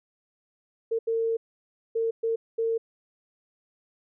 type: tone bursts at uneven times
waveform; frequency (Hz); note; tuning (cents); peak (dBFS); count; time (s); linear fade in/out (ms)
sine; 454.4; A#4; -44; -23; 5; 0.91-0.99 / 1.07-1.37 / 1.95-2.11 / 2.23-2.36 / 2.58-2.78; 10
effects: none